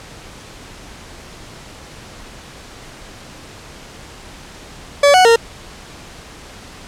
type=tone with pitch steps; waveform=40% pulse; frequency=571 / 739 / 461.4 Hz; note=D5 / F#5 / A#4; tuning=-49 / -2 / -18 cents; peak=-6 dBFS; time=5.03-5.36 s; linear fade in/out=5 ms; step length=110 ms; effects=pink hiss -37 dBFS RMS until 6.87 s + low-pass 8000 Hz 12 dB/octave